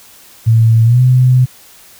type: tone with pitch glide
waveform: sine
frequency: 113.2 to 127.06 Hz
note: A2 to B2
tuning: +50 to +50 cents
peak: -5 dBFS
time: 0.46-1.46 s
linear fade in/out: 20 ms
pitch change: +200 cents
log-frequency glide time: 0.84-1.01 s
effects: white hiss -41 dBFS RMS until 1.99 s